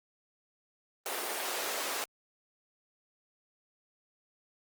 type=high-pass noise; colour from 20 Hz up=pink; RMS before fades=-35 dBFS; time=1.06-2.04 s; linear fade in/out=0 ms; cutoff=390 Hz; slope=24 dB/octave; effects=Opus 24 kbps